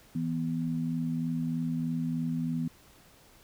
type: tone pair together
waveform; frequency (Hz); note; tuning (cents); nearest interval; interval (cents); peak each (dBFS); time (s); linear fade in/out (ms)
sine; 163.3 / 246.5; E3 / B3; -16 / -3; perfect fifth; 713; -31 / -31; 0.15-2.68; 5
effects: pink hiss -58 dBFS RMS until 3.43 s